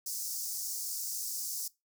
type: high-pass noise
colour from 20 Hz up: pink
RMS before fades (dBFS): -37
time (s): 0.06-1.68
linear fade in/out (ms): 5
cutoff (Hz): 5100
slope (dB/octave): 48
effects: noise-tail reverb RT60 0.2 s tail -20 dB re dry